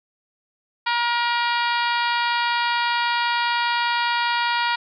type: harmonic tone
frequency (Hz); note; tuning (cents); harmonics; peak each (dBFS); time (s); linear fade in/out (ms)
474.9; A#4; +32; 2 / 3 / 4 / 5 / 6 / 7 / 8 / 9 / 10; -22 / -26 / -28 / -30 / -32 / -33 / -34 / -35 / -36; 0.86-4.76; 10
effects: none